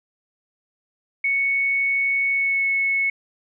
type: tone with pitch glide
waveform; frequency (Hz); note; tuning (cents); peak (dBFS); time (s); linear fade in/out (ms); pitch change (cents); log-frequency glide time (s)
sine; 2217 to 2200; C#7 to C#7; 0 to -14; -18; 1.24-3.1; 5; -14; 2.3-2.65
effects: none